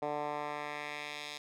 10% pulse tone with band-pass filter sweep, 147.9 Hz, D3, 13 cents sharp, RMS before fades -39 dBFS, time 0.02-1.38 s, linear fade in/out 5 ms, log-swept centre 660 to 4000 Hz, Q 1.3, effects none

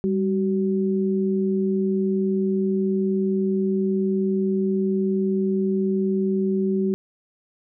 sine tone pair together, 197.3 / 378.3 Hz, G3 / F#4, +11 / +38 cents, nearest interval major seventh, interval 1127 cents, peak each -21 / -23 dBFS, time 0.04-6.94 s, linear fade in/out 0 ms, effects none

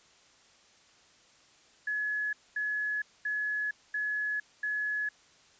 sine tone bursts, 1698 Hz, G#6, 38 cents sharp, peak -29 dBFS, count 5, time 1.87-5.09 s, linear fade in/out 5 ms, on 460 ms, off 230 ms, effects white hiss -61 dBFS RMS until 5.59 s + resampled to 16000 Hz

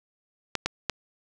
clicks, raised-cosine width 0.2 ms, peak -8 dBFS, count 3, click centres 0.553 / 0.66 / 0.897 s, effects none

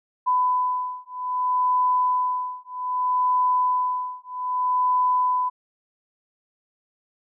sine beating tone pair, 1001 / 1001.63 Hz, B5 / B5, +23 / +24 cents, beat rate 0.63 Hz, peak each -23 dBFS, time 0.26-5.5 s, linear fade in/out 20 ms, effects none

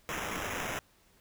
blue noise with sample-and-hold, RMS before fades -36 dBFS, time 0.09-0.79 s, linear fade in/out 0 ms, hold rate 4410 Hz, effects pink hiss -65 dBFS RMS until 1.2 s

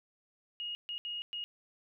sine tone bursts at uneven times, 2871 Hz, F7, 47 cents sharp, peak -36 dBFS, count 4, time 0.6-0.75 / 0.89-0.98 / 1.05-1.22 / 1.33-1.44 s, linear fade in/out 0 ms, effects none

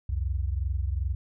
sine tone pair together, 64.54 / 87.1 Hz, C2 / F2, -23 / -4 cents, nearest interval perfect fourth, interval 519 cents, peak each -27 / -30 dBFS, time 0.09-1.15 s, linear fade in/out 5 ms, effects none

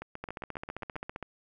two click trains, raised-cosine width 0.5 ms, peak -22 / -24 dBFS, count 16 / 8, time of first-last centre 0.24-1.227 / 0.02-0.957 s, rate 15.2 / 7.47 Hz, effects none

